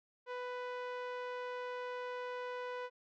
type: tone with low-pass filter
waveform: 5% pulse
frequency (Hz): 496.1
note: B4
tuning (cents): +8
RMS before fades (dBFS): -42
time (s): 0.26-2.9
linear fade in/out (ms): 50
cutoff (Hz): 1000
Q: 0.57
effects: none